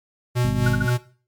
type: tone with tremolo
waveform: square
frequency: 123 Hz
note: B2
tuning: 7 cents flat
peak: -18 dBFS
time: 0.35-0.98 s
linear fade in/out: 20 ms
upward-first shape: triangle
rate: 3.9 Hz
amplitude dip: 70%
type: harmonic tone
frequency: 51 Hz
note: G#1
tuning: 31 cents flat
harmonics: 1 / 2 / 3 / 4 / 5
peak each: -28 / -28 / -28 / -28 / -28 dBFS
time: 0.43-0.87 s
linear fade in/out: 20 ms
type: tone bursts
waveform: sine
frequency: 1458 Hz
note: F#6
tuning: 26 cents flat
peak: -20 dBFS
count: 4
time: 0.66-0.897 s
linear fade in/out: 5 ms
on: 21 ms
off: 51 ms
effects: noise-tail reverb RT60 0.4 s tail -17 dB re dry + MP3 96 kbps